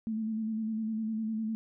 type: tone with vibrato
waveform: sine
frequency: 220 Hz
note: A3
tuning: in tune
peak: -30 dBFS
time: 0.07-1.55 s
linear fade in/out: 0 ms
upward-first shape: square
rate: 9.9 Hz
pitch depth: 29 cents each way
effects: none